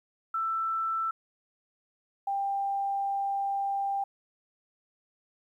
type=tone pair in turn; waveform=sine; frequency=1329 / 792.5 Hz; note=E6 / G5; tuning=+14 / +19 cents; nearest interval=major sixth; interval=895 cents; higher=first; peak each=-27 dBFS; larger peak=neither; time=0.34-1.11 / 2.27-4.04 s; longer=second; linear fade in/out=5 ms; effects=11-bit